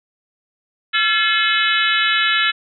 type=harmonic tone with a mistuned harmonic; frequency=429.3 Hz; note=A4; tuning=43 cents flat; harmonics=3 / 4 / 5 / 6 / 7 / 8 / 9; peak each=-21 / -19 / -23 / -23 / -22 / -25 / -24 dBFS; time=0.93-2.52 s; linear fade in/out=20 ms; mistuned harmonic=3; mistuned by=+93 cents; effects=none